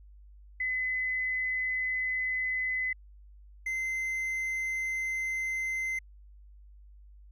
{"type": "tone pair in turn", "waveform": ["sine", "triangle"], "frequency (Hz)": [2023, 2069], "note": ["B6", "C7"], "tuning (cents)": [41, -20], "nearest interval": "unison", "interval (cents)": 39, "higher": "second", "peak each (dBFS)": -28, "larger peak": "neither", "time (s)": [[0.6, 2.93], [3.66, 5.99]], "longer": "neither", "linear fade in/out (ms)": 5, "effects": ["added 50 Hz sine -50 dBFS peak until 7.31 s"]}